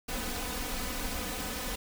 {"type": "noise with comb filter", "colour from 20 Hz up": "pink", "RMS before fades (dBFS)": -35, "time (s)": [0.08, 1.76], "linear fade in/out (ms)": 10, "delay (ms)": 4, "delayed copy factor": 1, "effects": []}